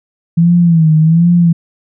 sine tone with vibrato, 164.81 Hz, E3, in tune, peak -5 dBFS, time 0.37-1.53 s, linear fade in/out 10 ms, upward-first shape sine, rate 1.3 Hz, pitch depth 97 cents each way, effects none

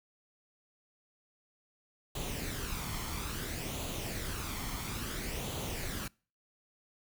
pink noise with flanger, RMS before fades -38 dBFS, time 2.15-6.08 s, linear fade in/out 5 ms, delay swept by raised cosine 0.28 to 0.94 ms, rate 0.59 Hz, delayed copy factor +0.5, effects noise-tail reverb RT60 0.4 s tail -26 dB re dry

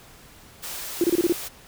white high-pass noise, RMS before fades -34 dBFS, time 0.62-1.49 s, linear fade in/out 20 ms, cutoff 340 Hz, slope 24 dB/octave
sine tone bursts, 344.9 Hz, F4, 22 cents flat, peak -16 dBFS, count 6, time 1.01-1.325 s, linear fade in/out 2 ms, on 30 ms, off 27 ms
effects pink hiss -49 dBFS RMS until 1.67 s

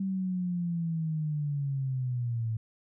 sine linear sweep, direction down, 194.2 to 110 Hz, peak -28 dBFS, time 0-2.57 s, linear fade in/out 5 ms, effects none

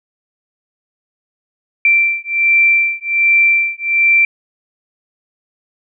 sine beating tone pair, 2349 / 2350.3 Hz, D7 / D7, 0 / +1 cents, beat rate 1.3 Hz, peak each -13 dBFS, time 1.85-4.25 s, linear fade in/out 2 ms, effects none

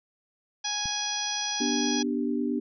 harmonic tone, 830.6 Hz, G#5, in tune, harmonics 1 / 2 / 3 / 4 / 5 / 6 / 7, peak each -36 / -39 / -40 / -34 / -40 / -35 / -32 dBFS, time 0.64-2.03 s, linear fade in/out 10 ms
click, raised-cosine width 5 ms, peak -27 dBFS, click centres 0.857 s
sine chord, G major, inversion first, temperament just, 245 / 294 / 392 Hz, B3 / D4 / G4, -14 / +2 / 0 cents, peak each -28 / -29 / -33 dBFS, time 1.6-2.6 s, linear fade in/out 10 ms
effects none

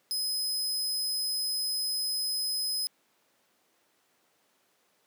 sawtooth tone, 5060 Hz, D#8, 28 cents sharp, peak -26 dBFS, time 0.11-2.87 s, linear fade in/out 0 ms, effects pink hiss -69 dBFS RMS until 5.06 s + high-pass 300 Hz 12 dB/octave

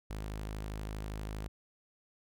sawtooth tone, 52.5 Hz, G#1, 19 cents sharp, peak -34 dBFS, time 0.1-1.48 s, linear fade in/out 5 ms, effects none

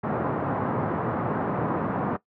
pink band-pass noise, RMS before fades -27 dBFS, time 0.03-2.17 s, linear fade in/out 10 ms, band 120 to 1300 Hz, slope 24 dB/octave, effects noise-tail reverb RT60 0.1 s tail -17 dB re dry

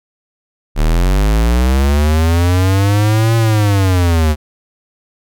square linear two-way sweep, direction up then down, 36 to 115.2 to 74.4 Hz, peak -10 dBFS, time 0.75-4.36 s, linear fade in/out 50 ms, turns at 3.36 s, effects none

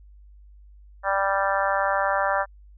harmonic tone, 196 Hz, G3, in tune, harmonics 3 / 4 / 5 / 6 / 7 / 8 / 9, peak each -26 / -27 / -28 / -29 / -29 / -30 / -31 dBFS, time 1.03-2.46 s, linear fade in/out 50 ms, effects added 50 Hz sine -46 dBFS peak until 2.77 s

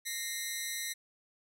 10% pulse ring-modulated tone, 1975.5 Hz, B6, in tune, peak -23 dBFS, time 0.05-0.94 s, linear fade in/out 20 ms, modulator 120 Hz, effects none

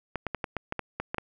clicks, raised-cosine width 0.5 ms, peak -15 dBFS, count 10, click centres 0.157 / 0.267 / 0.347 / 0.442 / 0.567 / 0.724 / 0.793 / 1 / 1.145 / 1.183 s, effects none

